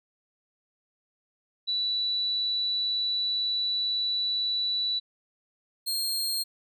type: tone pair in turn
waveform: sine / sawtooth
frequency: 3951 / 4224 Hz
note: B7 / C8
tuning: 0 / +16 cents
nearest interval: minor second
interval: 116 cents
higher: second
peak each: -25 / -24 dBFS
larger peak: second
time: 1.67-5 / 5.86-6.44 s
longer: first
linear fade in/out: 20 ms
effects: none

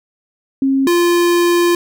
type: tone pair in turn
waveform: sine / square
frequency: 270 / 347 Hz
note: C#4 / F4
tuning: -45 / -11 cents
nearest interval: major third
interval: 434 cents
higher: second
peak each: -11 dBFS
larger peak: neither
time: 0.62-0.87 / 0.87-1.75 s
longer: second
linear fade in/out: 2 ms
effects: none

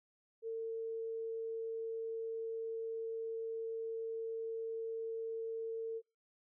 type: tone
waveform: sine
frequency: 451.7 Hz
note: A4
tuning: 45 cents sharp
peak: -37 dBFS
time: 0.42-6.02 s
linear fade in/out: 50 ms
effects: noise-tail reverb RT60 0.3 s tail -24 dB re dry

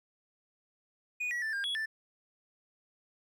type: tone with pitch steps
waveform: triangle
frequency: 2467 / 1927 / 1767 / 1606 / 3359 / 1767 Hz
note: D#7 / B6 / A6 / G6 / G#7 / A6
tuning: -15 / -43 / +7 / +41 / +19 / +7 cents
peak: -30 dBFS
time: 1.2-1.86 s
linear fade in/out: 10 ms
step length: 110 ms
effects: none

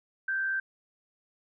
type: tone with frequency modulation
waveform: sine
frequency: 1562 Hz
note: G6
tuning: 7 cents flat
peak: -27 dBFS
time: 0.28-0.6 s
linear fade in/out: 5 ms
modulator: 85.3 Hz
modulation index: 0.36
effects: none

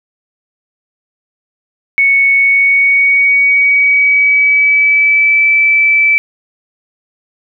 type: tone with pitch glide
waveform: sine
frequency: 2217 to 2315 Hz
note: C#7 to D7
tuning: 0 to -25 cents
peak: -6 dBFS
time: 1.98-6.18 s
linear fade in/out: 0 ms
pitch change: +75 cents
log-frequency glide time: 2.34-5.47 s
effects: none

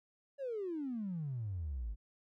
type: exponential sweep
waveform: triangle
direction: down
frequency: 575 to 48.52 Hz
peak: -33 dBFS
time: 0.38-1.96 s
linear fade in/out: 50 ms
effects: tanh soft clip ceiling -34 dBFS

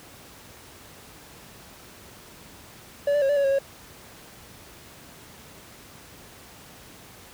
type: tone with pitch steps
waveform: triangle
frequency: 572 / 584 / 544 / 579 / 561 / 545 / 550 Hz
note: D5 / D5 / C#5 / D5 / C#5 / C#5 / C#5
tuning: -46 / -10 / -33 / -25 / +21 / -29 / -14 cents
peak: -17 dBFS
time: 3.07-3.588 s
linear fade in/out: 5 ms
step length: 74 ms
effects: pink hiss -47 dBFS RMS until 7.33 s + high-pass 60 Hz 12 dB/octave

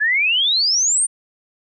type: exponential sweep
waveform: sine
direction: up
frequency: 1661.2 to 9250 Hz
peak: -14 dBFS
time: 0-1.07 s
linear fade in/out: 20 ms
effects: none

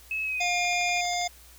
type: tone with pitch glide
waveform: sine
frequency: 2585 to 2426 Hz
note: E7 to D#7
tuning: -34 to -44 cents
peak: -27 dBFS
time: 0.11-1.01 s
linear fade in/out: 2 ms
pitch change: -110 cents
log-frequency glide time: 0.23-0.51 s
type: harmonic tone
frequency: 708 Hz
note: F5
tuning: 23 cents sharp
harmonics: 1 / 3 / 5 / 7 / 9 / 10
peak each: -28 / -33 / -35 / -36 / -38 / -38 dBFS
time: 0.4-1.28 s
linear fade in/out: 10 ms
type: click train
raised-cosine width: 0.2 ms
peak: -29 dBFS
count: 8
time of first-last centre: 0.65-1.215 s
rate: 12.4 Hz
effects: added 60 Hz sine -53 dBFS peak until 1.58 s + white hiss -53 dBFS RMS until 1.58 s

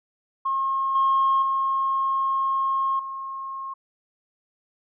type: tone with level steps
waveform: sine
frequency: 1077 Hz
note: C6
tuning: 50 cents sharp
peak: -21 / -16 / -20 / -30 dBFS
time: 0.45-3.74 s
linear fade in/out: 10 ms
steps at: 0.95 / 1.42 / 2.99 s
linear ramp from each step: 5 ms
effects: tanh soft clip ceiling -13 dBFS

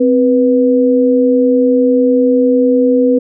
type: tone pair together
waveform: sine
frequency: 260 / 490.8 Hz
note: C4 / B4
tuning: -11 / -11 cents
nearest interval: major seventh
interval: 1100 cents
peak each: -10 dBFS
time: 0-3.19 s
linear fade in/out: 10 ms
effects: none

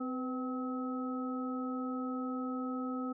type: harmonic tone with a mistuned harmonic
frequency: 257.3 Hz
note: C4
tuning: 29 cents flat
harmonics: 1 / 2 / 3 / 5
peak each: -35 / -44 / -49 / -42 dBFS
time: 0-3.13 s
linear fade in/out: 10 ms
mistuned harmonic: 2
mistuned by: -51 cents
effects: none

